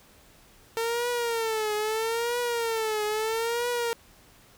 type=tone with vibrato; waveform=sawtooth; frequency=452.4 Hz; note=A4; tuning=48 cents sharp; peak=-22 dBFS; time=0.77-3.93 s; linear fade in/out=0 ms; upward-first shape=triangle; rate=0.77 Hz; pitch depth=130 cents each way; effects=pink hiss -56 dBFS RMS until 4.57 s